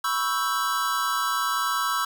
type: chord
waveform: square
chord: C# half-diminished seventh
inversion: third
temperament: equal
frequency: 987.8 / 1108.7 / 1318.5 / 1568 Hz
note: B5 / C#6 / E6 / G6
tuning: 0 / 0 / 0 / 0 cents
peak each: -32 / -29 / -27 / -33 dBFS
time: 0.04-2.05 s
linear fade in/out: 5 ms
effects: none